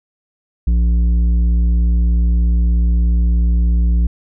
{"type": "tone with tanh clipping", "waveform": "sine", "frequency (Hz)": 58.4, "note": "A#1", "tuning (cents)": 4, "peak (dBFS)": -12, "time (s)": [0.67, 4.07], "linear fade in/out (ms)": 5, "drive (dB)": 8, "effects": []}